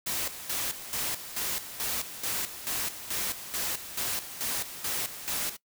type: noise with tremolo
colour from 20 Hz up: white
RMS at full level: -31 dBFS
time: 0.06-5.57 s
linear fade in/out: 10 ms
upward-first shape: square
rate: 2.3 Hz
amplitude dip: 70%
effects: noise-tail reverb RT60 0.1 s tail -20 dB re dry